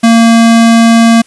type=tone; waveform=square; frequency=229.4 Hz; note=A#3; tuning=28 cents flat; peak=-3 dBFS; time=0.03-1.22 s; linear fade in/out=10 ms; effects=white hiss -44 dBFS RMS until 1.26 s + resampled to 24000 Hz